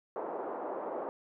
pink band-pass noise, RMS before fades -38 dBFS, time 0.16-1.09 s, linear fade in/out 0 ms, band 350 to 990 Hz, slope 24 dB/octave, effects none

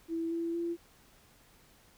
sine tone with pitch steps, 330 / 335 / 340.1 Hz, E4 / E4 / F4, +2 / +28 / -46 cents, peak -31 dBFS, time 0.08-0.77 s, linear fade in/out 50 ms, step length 230 ms, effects pink hiss -62 dBFS RMS until 1.97 s

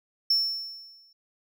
triangle tone with exponential decay, 5400 Hz, E8, 41 cents sharp, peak -17 dBFS, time 0.3-1.13 s, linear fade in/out 5 ms, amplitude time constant 180 ms, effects none

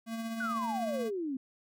square tone with tremolo, 226.7 Hz, A#3, 48 cents flat, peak -34 dBFS, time 0.06-1.11 s, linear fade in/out 50 ms, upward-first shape triangle, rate 16 Hz, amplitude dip 40%
sine exponential sweep, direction down, 1531 to 253.1 Hz, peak -32 dBFS, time 0.4-1.37 s, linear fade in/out 5 ms
effects none

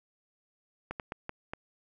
slowing click train, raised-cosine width 0.5 ms, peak -21 dBFS, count 5, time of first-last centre 0.91-1.535 s, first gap 88 ms, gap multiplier 1.4, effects none

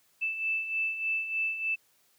sine beating tone pair, 2637 / 2640.3 Hz, E7 / E7, 0 / +2 cents, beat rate 3.3 Hz, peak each -36 / -29 dBFS, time 0.21-1.76 s, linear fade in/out 20 ms, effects white hiss -67 dBFS RMS until 2.18 s + high-pass 80 Hz 12 dB/octave

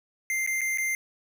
square tone with dropouts, 2093 Hz, C7, in tune, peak -26 dBFS, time 0.3-0.95 s, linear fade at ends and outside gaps 1 ms, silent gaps 0.464-0.474 / 0.609-0.615 / 0.775-0.783 s, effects none

